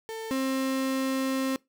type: tone pair in turn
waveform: 35% pulse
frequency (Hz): 446.1 / 265.3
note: A4 / C4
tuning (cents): +24 / +24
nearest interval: major sixth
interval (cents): 900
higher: first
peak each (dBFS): -32 / -24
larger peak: second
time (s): 0.09-0.31 / 0.31-1.56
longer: second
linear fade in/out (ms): 0
effects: noise-tail reverb RT60 0.2 s tail -23 dB re dry